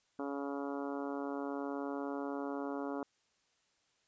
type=harmonic tone; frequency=140.6 Hz; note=C#3; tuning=25 cents sharp; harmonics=2 / 3 / 4 / 5 / 6 / 7 / 8 / 9 / 10; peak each=-39 / -43 / -45 / -47 / -49 / -50 / -51 / -52 / -53 dBFS; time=0.19-3.03 s; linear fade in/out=2 ms; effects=white hiss -75 dBFS RMS until 4.07 s + resampled to 16000 Hz